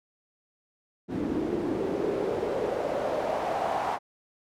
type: noise with band-pass filter sweep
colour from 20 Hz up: pink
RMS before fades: -29 dBFS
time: 1.08-3.99 s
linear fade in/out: 50 ms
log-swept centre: 280 to 820 Hz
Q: 3.2
effects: none